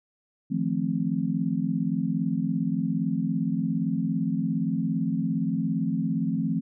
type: chord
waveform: sine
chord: F dominant seventh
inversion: third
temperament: just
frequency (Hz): 157.15 / 174.61 / 218.3 / 261.9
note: Eb3 / F3 / A3 / C4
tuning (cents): +18 / 0 / -13 / +2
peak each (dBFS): -31 / -28 / -29 / -29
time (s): 0.5-6.61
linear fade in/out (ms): 20
effects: none